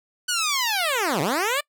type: linear two-way sweep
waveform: 10% pulse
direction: down then up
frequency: 1500 to 130.81 to 603 Hz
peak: -13 dBFS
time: 0.28-1.61 s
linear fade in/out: 10 ms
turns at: 1.21 s
effects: noise-tail reverb RT60 0.1 s tail -25 dB re dry